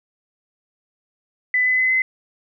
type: tone with pitch steps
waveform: sine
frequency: 2000 / 2015 / 2030 / 2046 Hz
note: B6 / B6 / B6 / C7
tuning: +21 / +34 / +47 / -39 cents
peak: -15 dBFS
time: 1.54-2.02 s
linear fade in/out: 2 ms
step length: 120 ms
effects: none